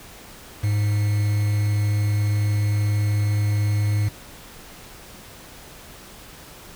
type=tone with quantisation; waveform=triangle; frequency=103.83 Hz; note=G#2; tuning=in tune; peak=-16 dBFS; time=0.63-4.09 s; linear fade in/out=10 ms; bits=6; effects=pink hiss -43 dBFS RMS until 6.75 s